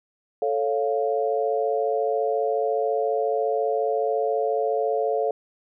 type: chord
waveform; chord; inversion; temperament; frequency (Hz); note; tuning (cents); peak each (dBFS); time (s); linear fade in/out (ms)
sine; A augmented; none; equal; 440 / 554.4 / 698.5; A4 / C#5 / E#5; 0 / 0 / 0; -24 / -26 / -26; 0.42-5.31; 2
effects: none